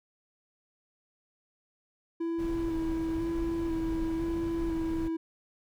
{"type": "tone with vibrato", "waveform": "triangle", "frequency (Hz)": 329.6, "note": "E4", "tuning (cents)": 0, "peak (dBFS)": -27, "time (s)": [2.2, 5.17], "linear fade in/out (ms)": 10, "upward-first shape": "square", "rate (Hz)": 1, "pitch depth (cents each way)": 18}
{"type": "noise", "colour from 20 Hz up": "brown", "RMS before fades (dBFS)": -38, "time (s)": [2.38, 5.09], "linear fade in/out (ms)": 20}
{"effects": []}